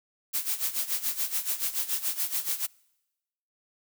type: noise with tremolo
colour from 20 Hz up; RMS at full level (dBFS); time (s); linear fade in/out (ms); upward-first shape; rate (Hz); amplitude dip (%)
blue; -27; 0.33-2.67; 20; sine; 7; 80
effects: noise-tail reverb RT60 1.0 s tail -26 dB re dry